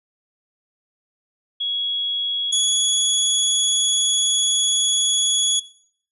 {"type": "tone pair in turn", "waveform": ["sine", "25% pulse"], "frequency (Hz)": [3334, 3369], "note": ["G#7", "G#7"], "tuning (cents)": [6, 24], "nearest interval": "unison", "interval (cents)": 18, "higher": "second", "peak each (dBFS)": [-21, -12], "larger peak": "second", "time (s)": [[1.6, 2.52], [2.52, 5.6]], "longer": "second", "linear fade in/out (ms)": 10, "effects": ["noise-tail reverb RT60 0.6 s tail -20 dB re dry", "resampled to 32000 Hz"]}